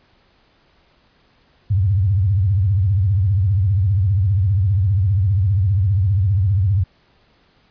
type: tone with vibrato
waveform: sine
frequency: 96.9 Hz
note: G2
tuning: 20 cents flat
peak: -13 dBFS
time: 1.7-6.84 s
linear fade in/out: 10 ms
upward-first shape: triangle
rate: 15 Hz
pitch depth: 230 cents each way
effects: pink hiss -57 dBFS RMS until 7.7 s + resampled to 11025 Hz